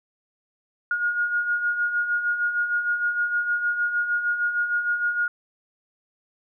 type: beating tone pair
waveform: sine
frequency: 1428 / 1434.5 Hz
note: F6 / F6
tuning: +38 / +46 cents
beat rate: 6.5 Hz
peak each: -30 / -22 dBFS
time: 0.91-5.28 s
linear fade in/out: 2 ms
effects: none